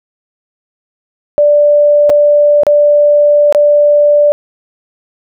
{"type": "tone with dropouts", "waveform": "sine", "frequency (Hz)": 587.3, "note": "D5", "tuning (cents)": 0, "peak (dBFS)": -4, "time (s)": [1.38, 4.32], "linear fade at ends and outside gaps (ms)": 0, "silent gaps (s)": [[2.095, 2.1], [2.634, 2.667], [3.525, 3.548]], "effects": []}